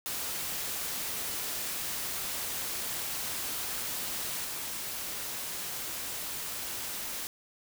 white noise with level steps, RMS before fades -35 / -37 dBFS, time 0.06-7.27 s, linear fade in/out 0 ms, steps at 4.44 s, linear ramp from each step 5 ms, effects none

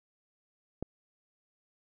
click, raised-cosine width 2 ms, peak -21 dBFS, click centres 0.826 s, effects none

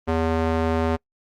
square tone with band-pass filter, 81.3 Hz, E2, 23 cents flat, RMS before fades -22 dBFS, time 0.07-0.97 s, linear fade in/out 20 ms, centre 590 Hz, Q 0.63, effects noise-tail reverb RT60 0.1 s tail -26 dB re dry + Opus 32 kbps

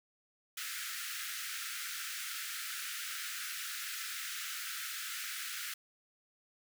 pink high-pass noise, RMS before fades -41 dBFS, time 0.57-5.74 s, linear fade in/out 5 ms, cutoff 1300 Hz, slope 96 dB/octave, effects none

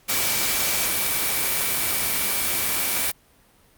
sine tone in noise, 2310 Hz, D7, 29 cents flat, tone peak -33 dBFS, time 0.08-3.12 s, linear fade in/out 20 ms, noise white, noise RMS -23 dBFS, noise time 0.08-3.12 s, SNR -13 dB, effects pink hiss -57 dBFS RMS until 3.77 s + Opus 48 kbps

